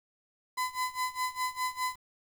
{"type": "tone with tremolo", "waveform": "35% pulse", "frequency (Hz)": 1011, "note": "B5", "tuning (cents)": 40, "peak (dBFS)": -26, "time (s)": [0.57, 1.96], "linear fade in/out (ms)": 10, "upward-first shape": "sine", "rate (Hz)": 4.9, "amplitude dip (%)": 90, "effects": ["9-bit"]}